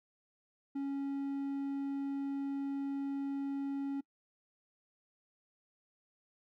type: tone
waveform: triangle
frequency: 277.2 Hz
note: C#4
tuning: in tune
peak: -32 dBFS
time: 0.75-4.01 s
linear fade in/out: 10 ms
effects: noise-tail reverb RT60 0.1 s tail -23 dB re dry